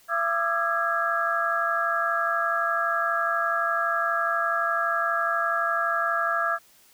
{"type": "tone cluster", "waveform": "sine", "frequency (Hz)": [676, 1185, 1237, 1342, 1653], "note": ["E5", "D6", "D#6", "E6", "G#6"], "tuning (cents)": [43, 15, -10, 31, -9], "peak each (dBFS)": [-29, -30, -33, -27, -27], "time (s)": [0.08, 6.59], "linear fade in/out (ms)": 50, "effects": ["white hiss -57 dBFS RMS until 6.93 s"]}